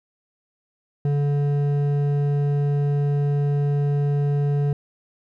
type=tone with hard clipping; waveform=sine; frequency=143.8 Hz; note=D3; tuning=36 cents flat; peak=-20 dBFS; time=1.05-4.73 s; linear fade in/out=2 ms; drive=8 dB; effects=none